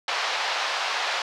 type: band-pass noise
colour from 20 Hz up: pink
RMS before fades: -27 dBFS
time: 0.08-1.22 s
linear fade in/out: 2 ms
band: 670 to 5000 Hz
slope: 24 dB/octave
effects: none